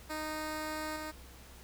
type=tone with level steps; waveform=10% pulse; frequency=309.3 Hz; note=D#4; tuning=10 cents flat; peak=-28 / -31 dBFS; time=0.09-1.12 s; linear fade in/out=20 ms; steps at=0.96 s; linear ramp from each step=2 ms; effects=added 64 Hz sine -53 dBFS peak until 1.63 s + pink hiss -55 dBFS RMS until 1.63 s